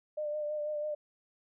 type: tone with vibrato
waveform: sine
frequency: 600 Hz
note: D5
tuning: 37 cents sharp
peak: -32 dBFS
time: 0.17-0.95 s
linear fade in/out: 10 ms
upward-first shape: sine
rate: 6.1 Hz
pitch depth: 26 cents each way
effects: none